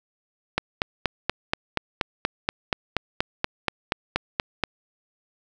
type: click train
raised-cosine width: 0.3 ms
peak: -5 dBFS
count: 18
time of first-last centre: 0.58-4.637 s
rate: 4.19 Hz
effects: none